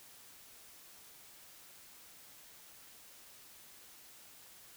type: silence
effects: white hiss -57 dBFS RMS until 4.76 s